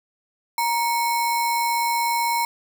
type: tone with sample-and-hold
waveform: sine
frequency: 938 Hz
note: A#5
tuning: 11 cents sharp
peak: -19 dBFS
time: 0.58-2.45 s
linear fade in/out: 2 ms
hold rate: 3150 Hz
effects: none